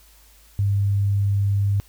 sine tone, 100.1 Hz, G2, 37 cents sharp, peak -17 dBFS, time 0.59-1.8 s, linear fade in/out 0 ms, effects added 52 Hz sine -52 dBFS peak until 1.88 s + white hiss -54 dBFS RMS until 1.88 s

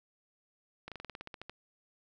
slowing click train, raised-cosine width 0.3 ms, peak -27 dBFS, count 12, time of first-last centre 0.88-1.496 s, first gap 37 ms, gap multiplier 1.08, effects none

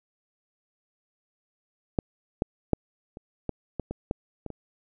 clicks, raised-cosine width 2 ms, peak -10 / -10 / -7 / -27 / -15 / -16 / -19 / -13 / -22 / -24 dBFS, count 10, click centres 1.988 / 2.421 / 2.733 / 3.171 / 3.493 / 3.797 / 3.91 / 4.111 / 4.463 / 4.503 s, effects none

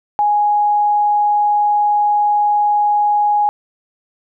sine tone, 830.6 Hz, G#5, in tune, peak -11 dBFS, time 0.19-3.49 s, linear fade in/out 0 ms, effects none

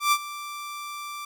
sawtooth tone with ADSR envelope, 1174.7 Hz, D6, in tune, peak -13 dBFS, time 0-1.25 s, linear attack 120 ms, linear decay 57 ms, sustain -17 dB, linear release 4 ms, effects none

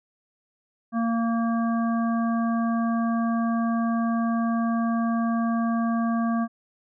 harmonic tone, 230 Hz, A#3, 23 cents flat, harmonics 1 / 3 / 5 / 7, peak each -22 / -31 / -32 / -39 dBFS, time 0.92-6.48 s, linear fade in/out 50 ms, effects none

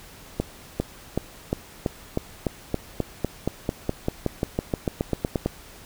accelerating click train, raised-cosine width 2 ms, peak -9 dBFS, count 24, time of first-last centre 0.4-5.46 s, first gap 400 ms, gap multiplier 0.94, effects pink hiss -46 dBFS RMS until 5.85 s

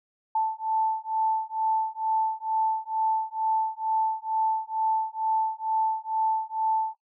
sine beating tone pair, 880 / 882.2 Hz, A5 / A5, 0 / +4 cents, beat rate 2.2 Hz, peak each -27 / -27 dBFS, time 0.35-6.95 s, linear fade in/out 5 ms, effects noise-tail reverb RT60 0.1 s tail -17 dB re dry

